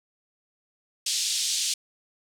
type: band-pass noise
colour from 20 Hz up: pink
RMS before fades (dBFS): -27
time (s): 1.06-1.74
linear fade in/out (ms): 5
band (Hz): 3500 to 8600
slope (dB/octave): 24
effects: none